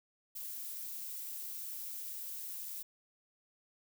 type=noise; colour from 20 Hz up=violet; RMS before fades=-43 dBFS; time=0.35-2.83 s; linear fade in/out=10 ms; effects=none